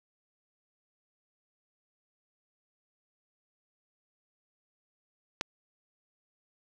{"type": "click", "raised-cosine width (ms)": 0.2, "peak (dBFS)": -12, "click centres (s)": 5.411, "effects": []}